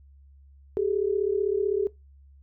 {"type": "tone pair together", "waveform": "sine", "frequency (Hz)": [388.9, 424.7], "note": ["G4", "G#4"], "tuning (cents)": [-14, 39], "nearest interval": "major second", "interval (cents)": 153, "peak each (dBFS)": -25, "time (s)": [0.77, 1.87], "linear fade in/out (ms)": 0, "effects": ["noise-tail reverb RT60 0.2 s tail -20 dB re dry", "added 69 Hz sine -50 dBFS peak until 2.42 s"]}